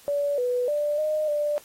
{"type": "tone with pitch steps", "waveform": "sine", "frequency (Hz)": [574, 493.5, 590, 614, 591], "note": ["D5", "B4", "D5", "D#5", "D5"], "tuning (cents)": [-40, -1, 8, -23, 11], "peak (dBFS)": -22, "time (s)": [0.08, 1.58], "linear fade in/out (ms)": 0, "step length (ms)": 300, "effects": ["white hiss -52 dBFS RMS until 1.64 s", "AAC 48 kbps"]}